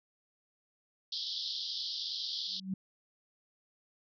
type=band-pass noise; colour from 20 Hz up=white; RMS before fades=-38 dBFS; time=1.12-2.6 s; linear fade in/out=5 ms; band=3200 to 5200 Hz; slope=96 dB/octave
type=tone with exponential growth; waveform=sine; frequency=190 Hz; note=F#3; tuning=46 cents sharp; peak=-29 dBFS; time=2.47-2.74 s; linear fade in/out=5 ms; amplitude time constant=57 ms
effects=none